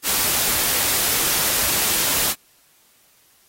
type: noise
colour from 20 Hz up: white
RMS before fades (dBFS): -20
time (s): 0.03-2.35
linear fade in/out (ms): 50
effects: white hiss -57 dBFS RMS until 3.48 s + AAC 48 kbps